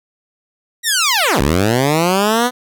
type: linear two-way sweep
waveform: 10% pulse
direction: down then up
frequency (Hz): 1938 to 63 to 252.9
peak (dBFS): -4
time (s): 0.83-2.51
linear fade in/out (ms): 50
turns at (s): 1.41
effects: none